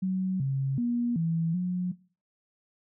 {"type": "tone with pitch steps", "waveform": "sine", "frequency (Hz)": [187.3, 135.5, 239.4, 164.7, 180.4], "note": ["F#3", "C#3", "A#3", "E3", "F#3"], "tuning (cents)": [21, -39, 46, -1, -44], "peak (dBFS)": -25, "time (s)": [0.02, 1.92], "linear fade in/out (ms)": 10, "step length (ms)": 380, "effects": ["noise-tail reverb RT60 0.4 s tail -20 dB re dry"]}